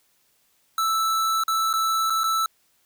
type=tone with dropouts; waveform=square; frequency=1318.5 Hz; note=E6; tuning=in tune; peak=-21 dBFS; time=0.78-2.46 s; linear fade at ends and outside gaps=2 ms; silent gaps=1.437-1.48 / 1.73-1.737 / 2.099-2.103 / 2.235-2.24 s; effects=white hiss -65 dBFS RMS until 2.85 s